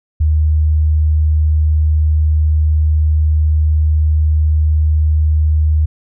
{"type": "tone", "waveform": "sine", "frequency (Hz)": 77, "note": "D#2", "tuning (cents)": -17, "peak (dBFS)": -9, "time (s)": [0.2, 5.86], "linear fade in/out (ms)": 10, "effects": []}